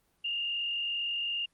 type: tone with frequency modulation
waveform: sine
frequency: 2816 Hz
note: F7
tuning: 14 cents sharp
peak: -30 dBFS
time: 0.24-1.46 s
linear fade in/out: 10 ms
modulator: 42.3 Hz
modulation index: 1.2
effects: pink hiss -72 dBFS RMS until 1.53 s + Opus 24 kbps